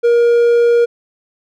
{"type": "tone", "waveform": "triangle", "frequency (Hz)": 472.8, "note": "A#4", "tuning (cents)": 24, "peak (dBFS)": -6, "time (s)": [0.03, 0.86], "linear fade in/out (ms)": 20, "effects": []}